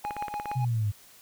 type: tone with tremolo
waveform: triangle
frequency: 830.6 Hz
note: G#5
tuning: in tune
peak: -27 dBFS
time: 0.04-0.65 s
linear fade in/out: 5 ms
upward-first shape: triangle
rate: 6.9 Hz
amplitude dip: 75%
type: click train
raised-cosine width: 0.5 ms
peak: -20 dBFS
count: 9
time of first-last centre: 0.05-0.515 s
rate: 17.2 Hz
type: linear sweep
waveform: sine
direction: down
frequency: 130.7 to 100 Hz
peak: -24 dBFS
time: 0.55-0.92 s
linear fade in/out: 20 ms
effects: white hiss -54 dBFS RMS until 1.21 s